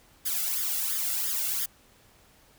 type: noise with flanger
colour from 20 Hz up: blue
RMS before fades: -29 dBFS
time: 0.25-1.66 s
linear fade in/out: 10 ms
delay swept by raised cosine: 0.58 to 1.48 ms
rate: 2.9 Hz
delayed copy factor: +0.8
effects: pink hiss -59 dBFS RMS until 2.58 s